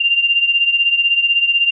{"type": "beating tone pair", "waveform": "sine", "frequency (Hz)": [2783, 2799], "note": ["F7", "F7"], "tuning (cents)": [-7, 3], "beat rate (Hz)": 16, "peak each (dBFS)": [-13, -18], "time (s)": [0, 1.71], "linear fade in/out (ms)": 10, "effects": []}